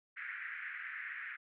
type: band-pass noise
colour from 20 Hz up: white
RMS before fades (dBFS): -44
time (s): 0.16-1.37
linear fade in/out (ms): 20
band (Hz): 1500 to 2100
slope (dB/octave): 48
effects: none